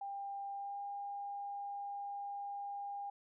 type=tone with pitch glide; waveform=sine; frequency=797 to 805.8 Hz; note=G5 to G5; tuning=+28 to +48 cents; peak=-40 dBFS; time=0.01-3.1 s; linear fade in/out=5 ms; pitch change=+20 cents; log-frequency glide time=0.54-0.8 s; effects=none